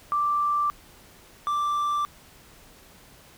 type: tone pair in turn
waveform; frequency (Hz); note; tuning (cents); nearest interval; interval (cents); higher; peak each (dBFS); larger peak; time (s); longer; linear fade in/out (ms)
sine / triangle; 1174.7 / 1174.7; D6 / D6; 0 / 0; unison; 0; neither; -21; neither; 0.12-0.7 / 1.47-2.05; neither; 0
effects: pink hiss -52 dBFS RMS until 3.37 s